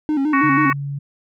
triangle tone with vibrato, 288.5 Hz, D4, 31 cents flat, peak -14 dBFS, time 0.09-0.7 s, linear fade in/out 0 ms, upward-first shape square, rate 6.2 Hz, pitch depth 96 cents each way
harmonic tone, 372.6 Hz, F#4, 12 cents sharp, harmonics 3 / 4 / 5 / 6 / 7, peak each -17 / -26 / -21 / -26 / -31 dBFS, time 0.33-0.73 s, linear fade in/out 5 ms
sine tone, 141.1 Hz, C#3, 31 cents sharp, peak -23 dBFS, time 0.43-0.99 s, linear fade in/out 10 ms
effects none

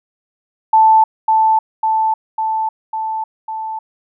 sine tone with echo, 880 Hz, A5, in tune, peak -6 dBFS, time 0.73-1.04 s, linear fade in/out 5 ms, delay 550 ms, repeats 5, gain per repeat -3 dB, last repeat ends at 3.79 s, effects none

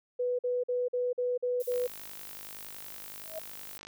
sine tone bursts, 493.9 Hz, B4, in tune, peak -27 dBFS, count 7, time 0.19-1.872 s, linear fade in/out 10 ms, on 200 ms, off 47 ms
violet noise, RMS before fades -45 dBFS, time 1.6-3.78 s, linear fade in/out 2 ms
click train, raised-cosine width 0.2 ms, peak -29 dBFS, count 110, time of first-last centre 1.72-3.87 s, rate 50.7 Hz
sine tone with exponential growth, 638 Hz, D#5, 43 cents sharp, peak -32 dBFS, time 3.2-3.39 s, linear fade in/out 5 ms, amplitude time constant 40 ms
effects none

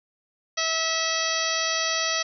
harmonic tone, 649 Hz, E5, 27 cents flat, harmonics 1 / 2 / 3 / 4 / 5 / 6 / 7 / 8 / 9, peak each -32 / -31 / -30 / -33 / -32 / -33 / -32 / -33 / -31 dBFS, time 0.57-2.23 s, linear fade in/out 10 ms, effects none

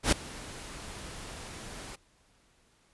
pink noise with ADSR envelope, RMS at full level -22 dBFS, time 0.03-1.96 s, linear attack 94 ms, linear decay 4 ms, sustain -21 dB, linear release 11 ms, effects pink hiss -66 dBFS RMS until 2.93 s + resampled to 24000 Hz

